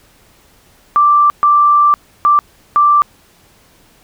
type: tone bursts at uneven times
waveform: sine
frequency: 1174.7 Hz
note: D6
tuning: in tune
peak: -6 dBFS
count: 4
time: 0.96-1.3 / 1.43-1.94 / 2.25-2.39 / 2.76-3.02 s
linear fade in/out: 0 ms
effects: pink hiss -49 dBFS RMS until 4.03 s